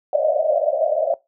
white band-pass noise, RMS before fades -19 dBFS, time 0.13-1.14 s, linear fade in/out 2 ms, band 560 to 660 Hz, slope 96 dB/octave, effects noise-tail reverb RT60 0.2 s tail -20 dB re dry

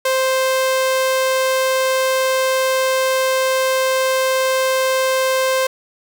sawtooth tone, 523.3 Hz, C5, in tune, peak -11 dBFS, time 0.05-5.67 s, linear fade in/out 5 ms, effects none

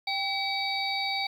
harmonic tone with a mistuned harmonic, 761 Hz, F#5, 48 cents sharp, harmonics 1 / 3 / 5 / 6, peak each -32 / -32 / -34 / -33 dBFS, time 0.07-1.27 s, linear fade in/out 5 ms, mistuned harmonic 1, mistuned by +60 cents, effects 9-bit

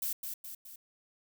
violet noise with echo, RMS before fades -34 dBFS, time 0.02-0.13 s, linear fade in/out 5 ms, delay 210 ms, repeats 3, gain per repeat -5 dB, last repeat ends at 0.76 s, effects none

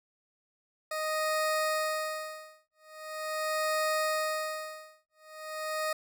20% pulse tone with tremolo, 622.3 Hz, D#5, in tune, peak -22 dBFS, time 0.91-5.93 s, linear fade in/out 5 ms, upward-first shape sine, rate 0.42 Hz, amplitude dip 100%, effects none

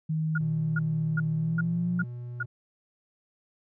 sine tone with pitch glide, 157.5 to 175.77 Hz, D#3 to F3, +21 to +11 cents, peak -25 dBFS, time 0.09-2.04 s, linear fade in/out 10 ms, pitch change +190 cents, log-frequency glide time 1.36-1.91 s
sine tone bursts, 1432 Hz, F6, 43 cents sharp, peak -27 dBFS, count 6, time 0.35-2.43 s, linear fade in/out 5 ms, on 30 ms, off 380 ms
triangle tone, 121.5 Hz, B2, 28 cents flat, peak -33 dBFS, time 0.4-2.46 s, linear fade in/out 10 ms
effects none

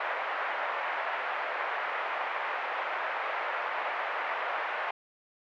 pink band-pass noise, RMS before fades -33 dBFS, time 0-4.91 s, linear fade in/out 5 ms, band 630 to 2200 Hz, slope 24 dB/octave, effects none

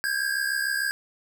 square tone pair together, 1586.3 / 1653 Hz, G6 / G#6, +20 / -9 cents, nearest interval minor second, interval 71 cents, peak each -28 / -28 dBFS, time 0.04-0.91 s, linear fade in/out 0 ms, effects none

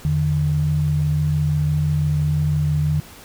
sine tone pair together, 84.35 / 150.3 Hz, E2 / D3, +40 / +40 cents, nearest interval minor seventh, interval 1000 cents, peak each -23 / -17 dBFS, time 0.05-3 s, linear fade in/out 0 ms, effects pink hiss -42 dBFS RMS until 3.24 s

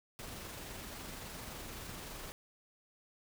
pink noise with amplitude modulation, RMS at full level -45 dBFS, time 0.19-2.32 s, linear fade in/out 0 ms, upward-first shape sine, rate 23.5 Hz, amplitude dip 25%, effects none

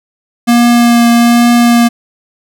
square tone with vibrato, 236.9 Hz, A#3, 28 cents sharp, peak -5 dBFS, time 0.47-1.89 s, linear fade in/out 20 ms, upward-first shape triangle, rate 1.2 Hz, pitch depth 14 cents each way, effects none

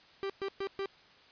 45% pulse tone bursts, 392 Hz, G4, in tune, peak -33 dBFS, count 4, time 0.23-0.858 s, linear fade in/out 0 ms, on 67 ms, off 120 ms, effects white hiss -59 dBFS RMS until 1.31 s + resampled to 11025 Hz

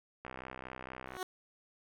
click train, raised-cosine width 0.5 ms, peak -28 dBFS, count 60, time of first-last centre 0.25-1.168 s, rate 64.3 Hz
15% pulse tone with exponential growth, 370 Hz, F#4, in tune, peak -27 dBFS, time 1.06-1.23 s, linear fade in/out 2 ms, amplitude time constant 36 ms
effects none

